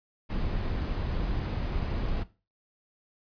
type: noise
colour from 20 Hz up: brown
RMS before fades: -30 dBFS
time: 0.29-2.24 s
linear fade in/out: 20 ms
effects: noise-tail reverb RT60 0.3 s tail -17 dB re dry + resampled to 11025 Hz